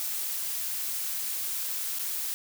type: noise with dropouts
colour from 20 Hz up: blue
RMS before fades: -32 dBFS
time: 0-2.34 s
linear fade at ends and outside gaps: 0 ms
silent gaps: 1.987-1.994 s
effects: none